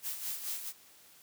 blue noise with tremolo, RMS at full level -36 dBFS, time 0.02-0.73 s, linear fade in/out 50 ms, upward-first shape sine, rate 4.6 Hz, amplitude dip 60%, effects white hiss -59 dBFS RMS until 1.22 s + high-pass 80 Hz 12 dB/octave

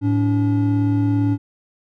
triangle tone pair together, 107.98 / 286.2 Hz, A2 / D4, -32 / -45 cents, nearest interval octave + perfect fourth, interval 1687 cents, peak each -16 dBFS, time 0.01-1.38 s, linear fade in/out 50 ms, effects none

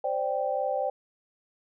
sine chord, C suspended second, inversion none, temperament equal, 523.3 / 587.3 / 784 Hz, C5 / D5 / G5, 0 / 0 / 0 cents, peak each -30 dBFS, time 0.04-0.9 s, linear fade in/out 5 ms, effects none

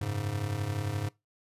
square chord, F# suspended second, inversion none, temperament just, 92.5 / 104.06 / 138.75 Hz, F#2 / G#2 / C#3, 0 / +4 / +2 cents, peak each -39 / -33 / -37 dBFS, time 0.01-1.09 s, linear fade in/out 5 ms, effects noise-tail reverb RT60 0.2 s tail -21 dB re dry + resampled to 32000 Hz

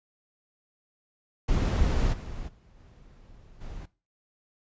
brown noise with level steps, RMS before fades -24 / -37 / -55 / -52 / -40 dBFS, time 1.48-3.86 s, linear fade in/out 10 ms, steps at 2.12 / 2.47 / 2.76 / 3.6 s, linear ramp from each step 20 ms, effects noise-tail reverb RT60 0.3 s tail -18 dB re dry + resampled to 16000 Hz

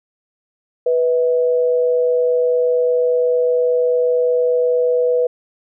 sine tone pair together, 493.4 / 642 Hz, B4 / E5, -2 / -46 cents, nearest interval perfect fourth, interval 456 cents, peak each -13 / -24 dBFS, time 0.86-5.27 s, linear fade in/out 5 ms, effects none

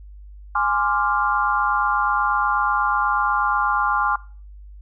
sine chord, D half-diminished seventh, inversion second, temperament equal, 830.6 / 1046.5 / 1174.7 / 1396.9 Hz, Ab5 / C6 / D6 / F6, 0 / 0 / 0 / 0 cents, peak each -23 dBFS, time 0.55-4.16 s, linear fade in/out 5 ms, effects noise-tail reverb RT60 0.4 s tail -21 dB re dry + added 50 Hz sine -38 dBFS peak until 4.81 s

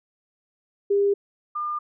sine tone pair in turn, 401.9 / 1204.3 Hz, G4 / D6, +43 / +43 cents, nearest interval octave + perfect fifth, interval 1900 cents, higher second, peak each -17 / -25 dBFS, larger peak first, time 0.9-1.14 / 1.55-1.79 s, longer neither, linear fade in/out 10 ms, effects none

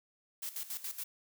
blue noise with tremolo, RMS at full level -39 dBFS, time 0.42-1.04 s, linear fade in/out 10 ms, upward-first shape square, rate 7.1 Hz, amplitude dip 75%, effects none

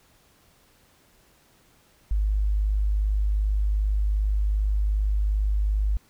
sine tone, 51.3 Hz, G#1, 21 cents flat, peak -20 dBFS, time 2.11-5.97 s, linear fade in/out 0 ms, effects pink hiss -60 dBFS RMS until 6.09 s

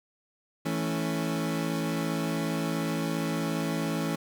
30% pulse chord, A major, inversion second, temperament equal, 164.81 / 220 / 277.2 Hz, E3 / A3 / C#4, 0 / 0 / 0 cents, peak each -28 / -31 / -30 dBFS, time 0.65-4.16 s, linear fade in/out 10 ms, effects none

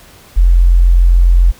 sine tone, 43.65 Hz, F1, in tune, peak -4 dBFS, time 0.36-1.52 s, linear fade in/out 20 ms, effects pink hiss -41 dBFS RMS until 1.59 s

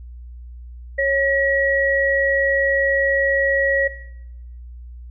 sine tone pair together, 549.9 / 1915 Hz, C#5 / A#6, -14 / +46 cents, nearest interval octave + minor seventh, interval 2160 cents, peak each -19 dBFS, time 0.98-3.88 s, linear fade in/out 10 ms, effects noise-tail reverb RT60 0.9 s tail -18 dB re dry + added 60 Hz sine -34 dBFS peak until 5.1 s

